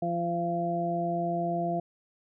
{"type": "harmonic tone", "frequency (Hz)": 171.7, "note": "F3", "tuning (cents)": -29, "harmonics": [1, 2, 3, 4], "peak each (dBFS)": [-32, -34, -40, -29], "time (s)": [0.02, 1.8], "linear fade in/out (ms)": 5, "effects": []}